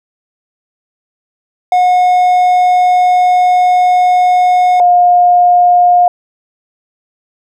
triangle / sine tone pair in turn, 725 / 711.7 Hz, F#5 / F5, -35 / +33 cents, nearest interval unison, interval 32 cents, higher first, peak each -4 dBFS, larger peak neither, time 1.72-4.8 / 4.8-6.08 s, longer first, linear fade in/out 2 ms, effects none

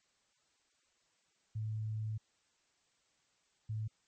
sine tone bursts at uneven times, 108.8 Hz, A2, 19 cents flat, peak -35 dBFS, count 2, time 1.55-2.18 / 3.69-3.88 s, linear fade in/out 10 ms, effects white hiss -75 dBFS RMS until 4.07 s + MP3 32 kbps

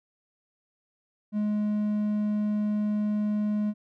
triangle tone, 209.9 Hz, G#3, 19 cents sharp, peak -22 dBFS, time 1.32-3.74 s, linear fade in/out 50 ms, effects none

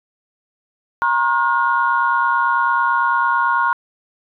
sine tone cluster, 945 / 1074 / 1433 Hz, A#5 / C6 / F6, +23 / +45 / +44 cents, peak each -18 dBFS, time 1.02-3.73 s, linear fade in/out 0 ms, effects tanh soft clip ceiling -4 dBFS

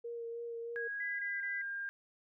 sine tone with vibrato, 466.7 Hz, A#4, 2 cents sharp, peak -39 dBFS, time 0.04-0.88 s, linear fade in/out 10 ms, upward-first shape sine, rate 3.2 Hz, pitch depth 16 cents each way
sine tone with pitch glide, 1648 to 1604.8 Hz, G#6 to G6, -14 to +40 cents, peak -37 dBFS, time 0.76-1.89 s, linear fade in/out 0 ms, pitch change -46 cents, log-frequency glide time 1.04-1.4 s
sine tone bursts, 1992 Hz, B6, 14 cents sharp, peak -38 dBFS, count 3, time 1-1.618 s, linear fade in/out 5 ms, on 190 ms, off 24 ms
effects none

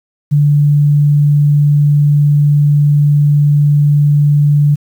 sine tone, 146.1 Hz, D3, 9 cents flat, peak -6 dBFS, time 0.31-4.76 s, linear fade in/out 20 ms, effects 7-bit

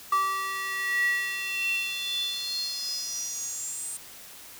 square tone with high-pass filter sweep, 386.6 Hz, G4, 24 cents flat, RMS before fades -30 dBFS, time 0.12-3.97 s, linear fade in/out 5 ms, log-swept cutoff 1200 to 8600 Hz, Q 9.5, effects white hiss -46 dBFS RMS until 4.59 s

